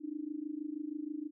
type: tone with amplitude modulation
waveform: sine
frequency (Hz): 301.4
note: D4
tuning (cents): +45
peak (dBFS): -33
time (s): 0-1.31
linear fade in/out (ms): 50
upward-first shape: sine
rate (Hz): 26.3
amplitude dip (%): 90
effects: none